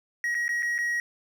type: tone with dropouts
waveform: triangle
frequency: 1900 Hz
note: A#6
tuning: 33 cents sharp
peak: -23 dBFS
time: 0.24-1 s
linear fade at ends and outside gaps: 1 ms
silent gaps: 0.345-0.35 / 0.481-0.491 / 0.624-0.629 / 0.781-0.787 s
effects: none